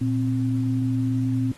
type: tone pair together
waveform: sine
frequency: 117.31 / 261.6 Hz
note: A#2 / C4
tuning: +11 / 0 cents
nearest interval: octave + major second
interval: 1389 cents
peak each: -23 dBFS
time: 0.01-1.52 s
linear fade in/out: 5 ms
effects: pink hiss -50 dBFS RMS until 1.57 s + AAC 32 kbps